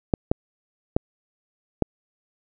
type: clicks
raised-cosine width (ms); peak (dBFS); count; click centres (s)
2; -5; 4; 0.138 / 0.315 / 0.965 / 1.823
effects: none